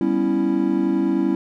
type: chord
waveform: triangle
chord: C# half-diminished seventh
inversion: second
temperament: equal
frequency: 196 / 246.9 / 277.2 / 329.6 Hz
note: G3 / B3 / C#4 / E4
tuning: 0 / 0 / 0 / 0 cents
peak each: -22 / -24 / -20 / -19 dBFS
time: 0.01-1.35 s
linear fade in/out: 2 ms
effects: none